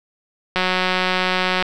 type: click train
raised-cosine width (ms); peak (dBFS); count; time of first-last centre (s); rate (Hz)
0.3; -3; 197; 0.56-1.625; 184
effects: none